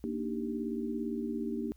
sine chord, Eb major seventh, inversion second, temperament equal, 233.1 / 293.7 / 311.1 / 392 Hz, Bb3 / D4 / Eb4 / G4, 0 / 0 / 0 / 0 cents, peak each -35 / -39 / -40 / -39 dBFS, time 0.04-1.72 s, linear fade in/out 0 ms, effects added 60 Hz sine -55 dBFS peak until 1.76 s + white hiss -71 dBFS RMS until 1.76 s

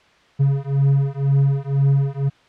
triangle beating tone pair, 137.5 / 139.5 Hz, C#3 / C#3, -14 / +11 cents, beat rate 2 Hz, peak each -16 dBFS, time 0.39-2.3 s, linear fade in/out 20 ms, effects white hiss -53 dBFS RMS until 2.48 s + low-pass 3000 Hz 12 dB/octave

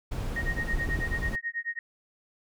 brown noise, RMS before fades -31 dBFS, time 0.11-1.36 s, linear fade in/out 10 ms
sine tone with tremolo, 1864.7 Hz, A#6, in tune, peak -27 dBFS, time 0.36-1.79 s, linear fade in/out 2 ms, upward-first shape sine, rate 9.2 Hz, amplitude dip 100%
clicks, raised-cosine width 3 ms, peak -22 dBFS, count 2, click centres 0.89 / 0.99 s
effects none

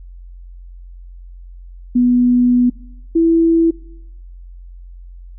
sine tone pair in turn, 245.9 / 330.6 Hz, B3 / E4, -7 / +5 cents, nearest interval perfect fourth, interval 512 cents, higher second, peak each -9 / -9 dBFS, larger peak neither, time 1.95-2.7 / 3.15-3.71 s, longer first, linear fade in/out 10 ms, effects noise-tail reverb RT60 0.9 s tail -23 dB re dry + added 44 Hz sine -33 dBFS peak until 5.38 s

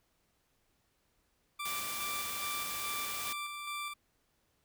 20% pulse tone with tremolo, 1174.7 Hz, D6, in tune, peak -32 dBFS, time 1.59-3.94 s, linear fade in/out 10 ms, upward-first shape square, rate 2.4 Hz, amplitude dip 35%
white noise, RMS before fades -40 dBFS, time 1.65-3.33 s, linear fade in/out 5 ms
effects pink hiss -75 dBFS RMS until 4.64 s

